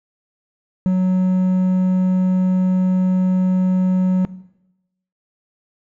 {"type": "tone with quantisation", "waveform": "triangle", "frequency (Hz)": 185, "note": "F#3", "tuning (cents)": 0, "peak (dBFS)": -11, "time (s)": [0.86, 4.25], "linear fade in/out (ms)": 0, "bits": 6, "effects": ["noise-tail reverb RT60 0.9 s tail -18 dB re dry", "low-pass 2000 Hz 12 dB/octave"]}